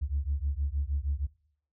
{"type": "beating tone pair", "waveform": "sine", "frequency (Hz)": [68, 74.4], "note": ["C#2", "D2"], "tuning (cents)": [-33, 23], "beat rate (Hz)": 6.4, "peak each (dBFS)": -30, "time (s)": [0.01, 1.27], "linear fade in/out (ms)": 20, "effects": ["noise-tail reverb RT60 0.6 s tail -21 dB re dry", "tanh soft clip ceiling -21 dBFS"]}